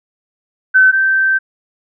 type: tone pair in turn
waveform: sine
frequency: 1526 / 1555.4 Hz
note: G6 / G6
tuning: -47 / -14 cents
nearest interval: unison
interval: 33 cents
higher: second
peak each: -5 / -10 dBFS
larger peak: first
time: 0.74-0.92 / 0.92-1.39 s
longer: second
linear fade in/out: 20 ms
effects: none